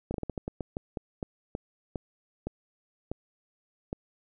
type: slowing click train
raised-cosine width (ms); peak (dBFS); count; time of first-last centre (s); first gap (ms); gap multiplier
2; -19; 16; 0.11-3.929; 32; 1.26
effects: none